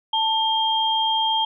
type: tone pair together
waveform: sine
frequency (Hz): 887 / 3204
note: A5 / G7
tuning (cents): +14 / +37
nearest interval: octave + minor seventh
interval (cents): 2223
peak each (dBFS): -21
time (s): 0.13-1.45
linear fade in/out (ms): 5
effects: none